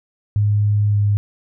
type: tone with pitch glide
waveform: sine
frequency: 103.83 to 102.7 Hz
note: G#2 to G#2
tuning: 0 to -19 cents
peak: -13 dBFS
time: 0.36-1.17 s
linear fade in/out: 0 ms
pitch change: -19 cents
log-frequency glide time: 0.89-0.97 s
effects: none